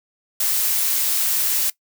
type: noise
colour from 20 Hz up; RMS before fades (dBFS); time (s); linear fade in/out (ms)
blue; -20; 0.4-1.7; 5
effects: noise-tail reverb RT60 0.1 s tail -20 dB re dry